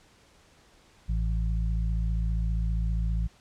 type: harmonic tone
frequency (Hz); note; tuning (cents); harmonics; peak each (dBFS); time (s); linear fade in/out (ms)
55; A1; 0; 1 / 2 / 3; -25 / -34 / -35; 1.08-3.28; 20
effects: pink hiss -59 dBFS RMS until 3.4 s + low-pass 8000 Hz 12 dB/octave